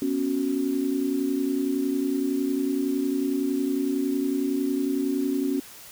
sine chord, B suspended second, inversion none, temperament just, 246.9 / 277.8 / 370.4 Hz, B3 / C#4 / F#4, 0 / +4 / +2 cents, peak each -30 / -24 / -30 dBFS, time 0.02-5.6 s, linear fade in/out 2 ms, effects white hiss -45 dBFS RMS until 5.91 s

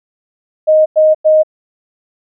sine tone bursts, 622.3 Hz, D#5, in tune, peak -5 dBFS, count 3, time 0.67-1.434 s, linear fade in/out 20 ms, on 190 ms, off 97 ms, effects none

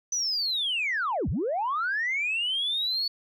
sine linear two-way sweep, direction down then up, 6070 to 52.7 to 4464 Hz, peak -24 dBFS, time 0.12-3.08 s, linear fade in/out 5 ms, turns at 1.29 s, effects tanh soft clip ceiling -21 dBFS

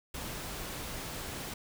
pink noise, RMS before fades -40 dBFS, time 0.14-1.54 s, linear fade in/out 5 ms, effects none

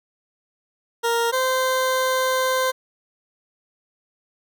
20% pulse tone pair in turn, 466.2 / 517.7 Hz, A#4 / C5, 0 / -18 cents, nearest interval major second, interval 182 cents, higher second, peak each -14 / -14 dBFS, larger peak neither, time 1.03-1.32 / 1.32-2.72 s, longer second, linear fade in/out 20 ms, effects none

